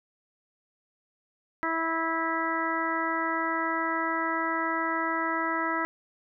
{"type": "harmonic tone", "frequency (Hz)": 327, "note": "E4", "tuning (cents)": -14, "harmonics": [1, 2, 3, 4, 5, 6], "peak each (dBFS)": [-33, -36, -32, -31, -35, -33], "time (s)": [1.63, 5.85], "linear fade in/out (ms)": 0, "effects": []}